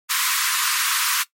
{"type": "high-pass noise", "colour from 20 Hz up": "pink", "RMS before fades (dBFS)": -21, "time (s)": [0.09, 1.24], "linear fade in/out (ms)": 20, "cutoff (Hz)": 1000, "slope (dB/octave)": 96, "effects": ["noise-tail reverb RT60 0.1 s tail -17 dB re dry", "MP3 64 kbps"]}